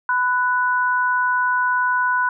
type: tone pair together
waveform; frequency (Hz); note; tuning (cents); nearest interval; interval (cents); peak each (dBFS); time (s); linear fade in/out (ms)
sine; 1001.1 / 1480; B5 / F#6; +23 / 0; perfect fifth; 677; -19; 0.09-2.29; 2
effects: none